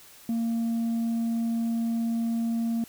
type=tone with tanh clipping; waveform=sine; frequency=230 Hz; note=A#3; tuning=23 cents flat; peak=-25 dBFS; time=0.29-2.84 s; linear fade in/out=2 ms; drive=2 dB; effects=white hiss -51 dBFS RMS until 2.88 s